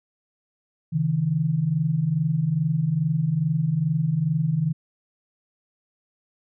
sine tone pair together, 137.62 / 160 Hz, C#3 / D#3, -12 / +49 cents, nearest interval minor third, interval 261 cents, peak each -25 / -21 dBFS, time 0.92-4.73 s, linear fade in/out 20 ms, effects none

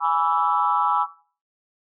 sine chord, E dominant seventh, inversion first, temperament equal with one note detuned, 830.6 / 987.8 / 1145.8 / 1318.5 Hz, G#5 / B5 / D6 / E6, 0 / 0 / -43 / 0 cents, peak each -23 dBFS, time 0-1.07 s, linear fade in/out 50 ms, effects noise-tail reverb RT60 0.4 s tail -17 dB re dry + tanh soft clip ceiling -8 dBFS

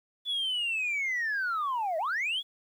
sine linear two-way sweep, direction down then up, 3461 to 610 to 3461 Hz, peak -26 dBFS, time 0.25-2.43 s, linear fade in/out 50 ms, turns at 1.98 s, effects tanh soft clip ceiling -25 dBFS + 10-bit

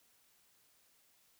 silence, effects white hiss -70 dBFS RMS until 1.39 s

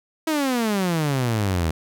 sawtooth exponential sweep, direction down, 325 to 77.7 Hz, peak -16 dBFS, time 0.27-1.71 s, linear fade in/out 5 ms, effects none

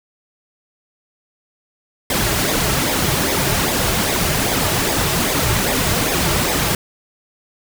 pink noise with flanger, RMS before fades -18 dBFS, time 2.1-6.75 s, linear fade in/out 2 ms, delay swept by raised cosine 0.68 to 4.08 ms, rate 2.5 Hz, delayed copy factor -0.65, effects none

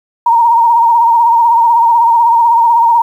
sine tone with vibrato, 932.3 Hz, A#5, in tune, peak -5 dBFS, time 0.26-3.02 s, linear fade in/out 5 ms, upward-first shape triangle, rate 16 Hz, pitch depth 60 cents each way, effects 7-bit

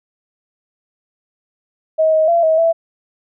sine tone with pitch steps, 634 / 630 / 680 / 638 / 662 Hz, D#5 / D#5 / F5 / D#5 / E5, +32 / +21 / -46 / +43 / +7 cents, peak -10 dBFS, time 1.98-2.73 s, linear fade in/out 20 ms, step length 150 ms, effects none

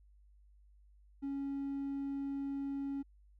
triangle tone, 277.2 Hz, C#4, in tune, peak -33 dBFS, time 1.22-3.03 s, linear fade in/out 20 ms, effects tanh soft clip ceiling -30 dBFS + added 50 Hz sine -60 dBFS peak until 3.39 s

